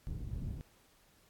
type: low-pass noise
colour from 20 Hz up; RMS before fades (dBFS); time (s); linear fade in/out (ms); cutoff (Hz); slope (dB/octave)
pink; -40; 0.07-0.61; 0; 140; 12
effects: pink hiss -67 dBFS RMS until 1.29 s + AAC 64 kbps